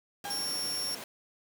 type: high-pass noise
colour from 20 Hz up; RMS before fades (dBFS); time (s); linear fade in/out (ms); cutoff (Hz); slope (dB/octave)
pink; -43; 0.24-1.04; 2; 200; 12
type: tone with exponential decay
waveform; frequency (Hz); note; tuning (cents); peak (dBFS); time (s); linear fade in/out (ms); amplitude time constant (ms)
35% pulse; 808; G#5; -48; -33; 0.25-0.67; 2; 90
type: tone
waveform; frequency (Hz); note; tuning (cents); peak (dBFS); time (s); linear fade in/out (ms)
sawtooth; 5500; F8; -27; -29; 0.3-0.95; 5
effects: none